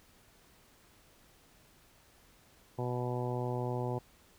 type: harmonic tone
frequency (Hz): 123.47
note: B2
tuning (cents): 0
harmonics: 1 / 2 / 3 / 4 / 5 / 6 / 7 / 8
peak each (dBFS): -35 / -42 / -39 / -41 / -44 / -45 / -43 / -48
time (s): 2.78-3.99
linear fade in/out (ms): 10
effects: pink hiss -63 dBFS RMS until 4.38 s